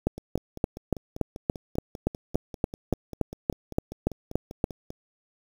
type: two click trains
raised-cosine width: 2 ms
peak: -9 / -24 dBFS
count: 17 / 25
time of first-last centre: 0.07-4.641 / 0.18-4.904 s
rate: 3.5 / 5.08 Hz
effects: 7-bit